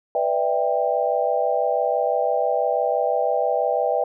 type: chord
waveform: sine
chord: E minor seventh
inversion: second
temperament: just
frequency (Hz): 494.4 / 593.3 / 659.3 / 791.1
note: B4 / D5 / E5 / G5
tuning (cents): +2 / +18 / 0 / +16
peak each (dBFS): -24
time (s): 0.15-4.04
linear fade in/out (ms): 2
effects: none